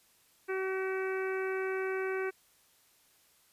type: harmonic tone with a mistuned harmonic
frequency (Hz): 380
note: F#4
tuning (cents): +46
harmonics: 1 / 2 / 3 / 4 / 5 / 6 / 7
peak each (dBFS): -32 / -45 / -44 / -40 / -45 / -44 / -51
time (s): 0.48-2.31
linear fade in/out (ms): 20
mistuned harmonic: 7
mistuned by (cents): -16
effects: white hiss -66 dBFS RMS until 3.52 s + resampled to 32000 Hz